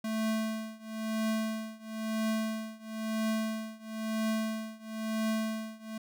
square tone with tremolo, 220 Hz, A3, in tune, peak -28 dBFS, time 0.04-5.98 s, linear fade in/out 5 ms, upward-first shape triangle, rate 1 Hz, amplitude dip 95%, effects none

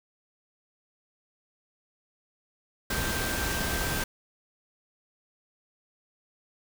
sine tone in noise, 1568 Hz, G6, in tune, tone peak -35 dBFS, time 2.9-4.04 s, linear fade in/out 5 ms, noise pink, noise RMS -30 dBFS, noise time 2.9-4.04 s, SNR -8 dB, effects none

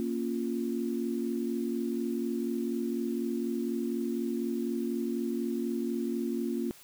sine chord, Bb minor, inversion none, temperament equal, 233.1 / 277.2 / 349.2 Hz, Bb3 / Db4 / F4, 0 / 0 / 0 cents, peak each -32 / -35 / -34 dBFS, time 0-6.71 s, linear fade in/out 0 ms, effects white hiss -54 dBFS RMS until 6.83 s

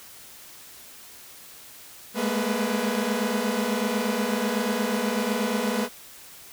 sawtooth tone cluster, 206.6 / 214.8 / 236.2 / 497.7 Hz, G#3 / A3 / A#3 / B4, -9 / -41 / +23 / +13 cents, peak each -26 / -25 / -25 / -26 dBFS, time 2.14-5.89 s, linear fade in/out 50 ms, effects white hiss -46 dBFS RMS until 6.52 s

